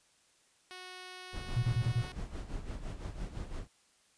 5% pulse tone, 367.2 Hz, F#4, 13 cents flat, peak -34 dBFS, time 0.71-2.12 s, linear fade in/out 0 ms
brown noise with tremolo, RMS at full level -38 dBFS, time 1.32-3.68 s, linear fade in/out 50 ms, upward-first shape sine, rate 5.9 Hz, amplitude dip 65%
sine tone bursts, 118.4 Hz, A#2, 27 cents sharp, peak -26 dBFS, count 5, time 1.56-2.02 s, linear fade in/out 10 ms, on 68 ms, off 30 ms
effects white hiss -68 dBFS RMS until 4.17 s + resampled to 22050 Hz

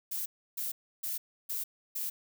violet noise bursts, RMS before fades -35 dBFS, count 5, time 0.11-2.1 s, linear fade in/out 10 ms, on 150 ms, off 310 ms, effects none

